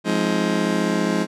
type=chord; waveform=30% pulse; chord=F minor seventh; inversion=none; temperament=just; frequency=174.61 / 209.5 / 261.9 / 314.3 Hz; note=F3 / Ab3 / C4 / Eb4; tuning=0 / +15 / +2 / +18 cents; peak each=-22 / -20 / -25 / -22 dBFS; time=0.04-1.27 s; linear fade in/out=50 ms; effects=low-pass 8000 Hz 12 dB/octave